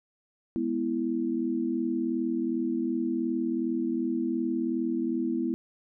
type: chord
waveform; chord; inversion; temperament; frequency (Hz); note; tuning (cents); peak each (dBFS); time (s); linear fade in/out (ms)
sine; E major; first; equal; 207.7 / 246.9 / 329.6; G#3 / B3 / E4; 0 / 0 / 0; -35 / -29 / -29; 0.56-5.54; 0
effects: none